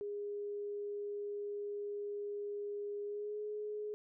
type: tone with pitch glide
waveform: sine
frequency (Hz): 410 to 420.8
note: G#4 to G#4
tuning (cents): -22 to +23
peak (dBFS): -38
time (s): 0.01-3.94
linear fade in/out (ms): 0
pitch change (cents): +45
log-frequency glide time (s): 3.04-3.39
effects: none